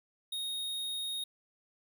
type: tone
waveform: square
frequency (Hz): 3729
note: A#7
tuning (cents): 0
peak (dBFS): -35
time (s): 0.32-1.24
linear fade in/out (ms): 5
effects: none